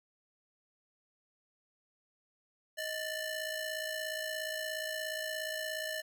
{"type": "ring-modulated tone", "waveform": "sawtooth", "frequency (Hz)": 1195, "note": "D6", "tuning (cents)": 30, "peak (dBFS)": -29, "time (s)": [2.77, 6.02], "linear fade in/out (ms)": 20, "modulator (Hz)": 569, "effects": []}